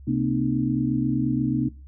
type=tone cluster; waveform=sine; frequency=131.2 / 229.8 / 258.1 / 304.1 Hz; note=C3 / A#3 / C4 / D#4; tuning=+5 / -25 / -23 / -40 cents; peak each=-26 dBFS; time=0.07-1.69 s; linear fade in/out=10 ms; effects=noise-tail reverb RT60 0.3 s tail -20 dB re dry + added 68 Hz sine -41 dBFS peak until 1.87 s